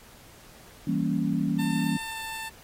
sine chord, E diminished seventh, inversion none, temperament equal, 164.81 / 196 / 233.1 / 277.2 Hz, E3 / G3 / Bb3 / Db4, 0 / 0 / 0 / 0 cents, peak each -29 dBFS, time 0.87-1.97 s, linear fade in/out 5 ms
15% pulse tone with pitch glide, 896 to 889.8 Hz, A5 to A5, +31 to +19 cents, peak -27 dBFS, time 1.58-2.5 s, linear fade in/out 20 ms, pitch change -12 cents, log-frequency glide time 2.02-2.22 s
effects pink hiss -52 dBFS RMS until 2.63 s + AAC 48 kbps

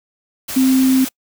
sine tone in noise, 261.6 Hz, C4, in tune, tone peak -10 dBFS, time 0.56-1.05 s, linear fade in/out 10 ms, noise white, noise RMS -26 dBFS, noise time 0.48-1.09 s, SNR +13 dB, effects noise-tail reverb RT60 0.1 s tail -26 dB re dry

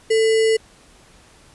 sine tone with sample-and-hold, 443.6 Hz, A4, 14 cents sharp, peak -13 dBFS, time 0.1-0.57 s, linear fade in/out 10 ms, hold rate 2450 Hz, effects pink hiss -50 dBFS RMS until 1.54 s + resampled to 24000 Hz

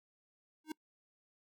square tone with exponential growth, 311.1 Hz, D#4, in tune, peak -36 dBFS, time 0.64-0.72 s, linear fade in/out 5 ms, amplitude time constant 16 ms, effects noise-tail reverb RT60 0.1 s tail -25 dB re dry

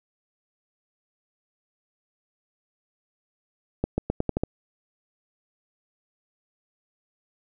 accelerating click train, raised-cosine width 2 ms, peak -10 dBFS, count 7, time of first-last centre 3.84-4.435 s, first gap 140 ms, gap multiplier 0.86, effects none

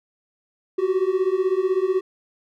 triangle beating tone pair, 366.7 / 382.7 Hz, F#4 / G4, -15 / -42 cents, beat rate 16 Hz, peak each -20 / -19 dBFS, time 0.78-2.01 s, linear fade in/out 10 ms, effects none

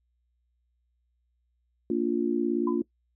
sine chord, Bb major, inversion none, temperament just, 233.1 / 291.4 / 349.6 Hz, Bb3 / D4 / F4, 0 / -13 / +2 cents, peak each -29 / -28 / -27 dBFS, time 1.9-2.82 s, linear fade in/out 2 ms
sine tone with exponential decay, 1009 Hz, B5, 37 cents sharp, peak -29 dBFS, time 2.67-2.82 s, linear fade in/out 5 ms, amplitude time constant 32 ms
effects noise-tail reverb RT60 0.1 s tail -22 dB re dry + added 60 Hz sine -70 dBFS peak until 3.15 s

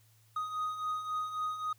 triangle beating tone pair, 1244.5 / 1248.2 Hz, D#6 / D#6, 0 / +5 cents, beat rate 3.7 Hz, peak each -39 / -32 dBFS, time 0.36-1.73 s, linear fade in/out 5 ms, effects added 110 Hz sine -63 dBFS peak until 1.78 s + white hiss -68 dBFS RMS until 1.78 s

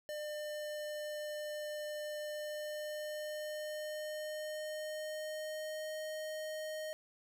square tone with pitch glide, 601 to 620.8 Hz, D5 to D#5, +40 to -4 cents, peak -40 dBFS, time 0.09-6.93 s, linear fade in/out 0 ms, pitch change +56 cents, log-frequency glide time 2.23-5.95 s, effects none

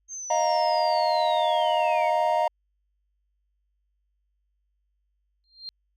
sine linear sweep, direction down, 6390 to 2083 Hz, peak -33 dBFS, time 0.08-2.13 s, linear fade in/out 50 ms
triangle chord, Eb suspended second, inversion none, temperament equal with one note detuned, 622.3 / 705.3 / 932.3 Hz, Eb5 / F5 / Bb5, 0 / +17 / 0 cents, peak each -23 dBFS, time 0.3-2.48 s, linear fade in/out 5 ms
sine tone with exponential growth, 4186 Hz, C8, in tune, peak -31 dBFS, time 5.44-5.69 s, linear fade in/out 0 ms, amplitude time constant 53 ms
effects added 50 Hz sine -70 dBFS peak until 5.96 s

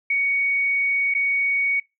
sine tone with dropouts, 2236 Hz, C#7, 14 cents sharp, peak -18 dBFS, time 0.1-1.8 s, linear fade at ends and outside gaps 5 ms, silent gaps 1.14-1.148 s, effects noise-tail reverb RT60 0.2 s tail -21 dB re dry

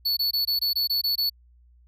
square tone bursts, 4435 Hz, C#8, in tune, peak -22 dBFS, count 9, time 0.05-1.298 s, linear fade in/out 10 ms, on 120 ms, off 21 ms, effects added 60 Hz sine -53 dBFS peak until 1.87 s

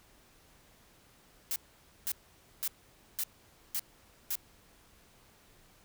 blue noise bursts, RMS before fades -33 dBFS, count 6, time 1.51-4.354 s, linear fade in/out 0 ms, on 49 ms, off 510 ms, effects pink hiss -62 dBFS RMS until 5.84 s

